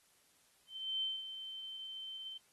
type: tone with ADSR envelope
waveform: sine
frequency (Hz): 3095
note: G7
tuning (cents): -23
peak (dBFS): -33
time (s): 0.67-2.38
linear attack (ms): 340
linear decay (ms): 210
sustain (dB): -10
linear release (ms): 11
effects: white hiss -70 dBFS RMS until 2.52 s + AAC 32 kbps